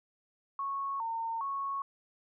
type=tone with pitch steps; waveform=sine; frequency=1103 / 911 / 1104 Hz; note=C#6 / A#5 / C#6; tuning=-9 / -40 / -7 cents; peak=-32 dBFS; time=0.59-1.82 s; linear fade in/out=2 ms; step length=410 ms; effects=none